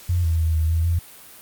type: tone with pitch steps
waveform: sine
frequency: 87.8 / 81.8 / 80.7 / 79.4 / 81.8 / 84.8 Hz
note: F2 / E2 / E2 / D#2 / E2 / E2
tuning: +10 / -13 / -36 / +36 / -13 / +50 cents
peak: -17 dBFS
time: 0.09-0.99 s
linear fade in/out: 5 ms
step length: 150 ms
effects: white hiss -44 dBFS RMS until 1.41 s + Opus 48 kbps